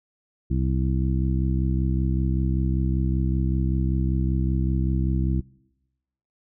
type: harmonic tone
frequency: 65.2 Hz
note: C2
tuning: 5 cents flat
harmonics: 1 / 2 / 3 / 4 / 5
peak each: -23 / -25 / -29 / -35 / -32 dBFS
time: 0.5-5.41 s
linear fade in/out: 10 ms
effects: noise-tail reverb RT60 1.0 s tail -24 dB re dry